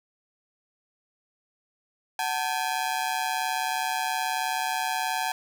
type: ring-modulated tone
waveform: sawtooth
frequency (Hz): 817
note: G#5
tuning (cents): -29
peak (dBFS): -19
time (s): 2.19-5.32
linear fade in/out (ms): 2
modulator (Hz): 69.4
effects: none